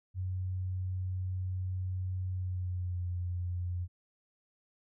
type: tone with pitch glide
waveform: sine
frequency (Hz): 92.5 to 88.99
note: F#2 to F2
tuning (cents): 0 to +33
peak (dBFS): -32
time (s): 0.14-3.88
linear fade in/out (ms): 50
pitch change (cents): -67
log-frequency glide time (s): 2.31-3.04
effects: none